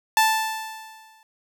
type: tone with exponential decay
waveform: sawtooth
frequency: 880 Hz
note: A5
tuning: in tune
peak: -10 dBFS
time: 0.17-1.23 s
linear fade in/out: 1 ms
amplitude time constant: 230 ms
effects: none